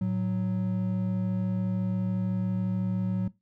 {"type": "tone pair together", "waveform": "triangle", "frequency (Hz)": [110.93, 185], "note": ["A2", "F#3"], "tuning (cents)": [15, 0], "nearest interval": "major sixth", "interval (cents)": 885, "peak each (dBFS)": [-29, -24], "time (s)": [0.01, 3.28], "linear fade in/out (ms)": 5, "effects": ["noise-tail reverb RT60 0.2 s tail -19 dB re dry"]}